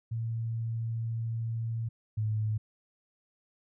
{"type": "tone pair in turn", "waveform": "sine", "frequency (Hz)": [114.2, 108.09], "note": ["A#2", "A2"], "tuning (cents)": [-35, -30], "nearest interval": "minor second", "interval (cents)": 95, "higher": "first", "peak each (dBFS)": [-30, -27], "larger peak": "second", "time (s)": [[0.11, 1.89], [2.17, 2.58]], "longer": "first", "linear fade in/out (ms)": 10, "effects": []}